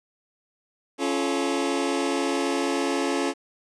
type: chord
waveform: sawtooth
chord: Db augmented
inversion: none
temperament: just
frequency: 277.2 / 346.5 / 433.1 Hz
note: Db4 / F4 / A4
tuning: 0 / -14 / -27 cents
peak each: -22 / -24 / -25 dBFS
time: 0.98-3.34 s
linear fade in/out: 50 ms
effects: resampled to 22050 Hz + 9-bit